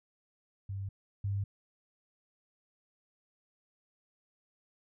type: tone pair in turn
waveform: sine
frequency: 98 / 99.71 Hz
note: G2 / G2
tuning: 0 / +30 cents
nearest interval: unison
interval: 30 cents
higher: second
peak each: -35 / -30 dBFS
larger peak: second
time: 0.69-0.89 / 1.24-1.44 s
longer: neither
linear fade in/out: 5 ms
effects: none